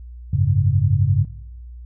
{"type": "chord", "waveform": "sine", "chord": "F# suspended second", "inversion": "none", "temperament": "just", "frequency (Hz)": [92.5, 104.06, 138.75], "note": ["F#2", "G#2", "C#3"], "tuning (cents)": [0, 4, 2], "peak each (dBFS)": -19, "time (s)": [0.33, 1.25], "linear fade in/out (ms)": 5, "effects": ["noise-tail reverb RT60 1.0 s tail -20 dB re dry", "added 60 Hz sine -34 dBFS peak until 1.85 s"]}